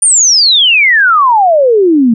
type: exponential sweep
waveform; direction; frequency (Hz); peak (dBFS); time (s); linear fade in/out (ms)
sine; down; 9470 to 219.6; -4; 0.02-2.14; 5
effects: none